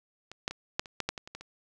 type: clicks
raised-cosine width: 0.2 ms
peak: -26 / -13 / -21 / -10 / -28 / -13 / -12 / -21 / -27 / -23 / -29 dBFS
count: 11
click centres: 0.316 / 0.479 / 0.51 / 0.795 / 0.858 / 1.003 / 1.09 / 1.178 / 1.275 / 1.35 / 1.41 s
effects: none